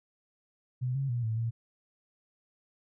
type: tone with pitch steps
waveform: sine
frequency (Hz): 125.9 / 136.7 / 120.4 / 111.2 / 115.1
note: B2 / C#3 / B2 / A2 / A#2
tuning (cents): +34 / -24 / -44 / +19 / -22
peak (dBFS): -28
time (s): 0.81-1.51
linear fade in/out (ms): 20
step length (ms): 140
effects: none